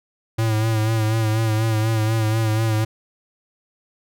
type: tone with vibrato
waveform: square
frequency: 110.4 Hz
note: A2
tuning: 6 cents sharp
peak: -18 dBFS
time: 0.38-2.85 s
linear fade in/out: 10 ms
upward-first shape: sine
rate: 4.1 Hz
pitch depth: 42 cents each way
effects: none